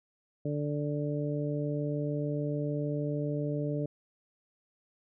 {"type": "harmonic tone", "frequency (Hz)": 146.83, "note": "D3", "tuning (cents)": 0, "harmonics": [1, 2, 3, 4], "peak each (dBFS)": [-32, -35, -37, -38], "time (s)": [0.45, 3.86], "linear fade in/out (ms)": 5, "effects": []}